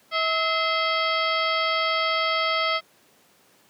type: harmonic tone with a mistuned harmonic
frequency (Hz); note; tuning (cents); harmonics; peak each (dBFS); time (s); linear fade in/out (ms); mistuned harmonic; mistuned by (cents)
646; E5; -35; 1 / 2 / 3 / 4 / 5 / 6 / 7 / 8; -28 / -25 / -27 / -37 / -29 / -41 / -33 / -37; 0.11-2.81; 50; 3; +110
effects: pink hiss -58 dBFS RMS until 3.69 s + high-pass 200 Hz 12 dB/octave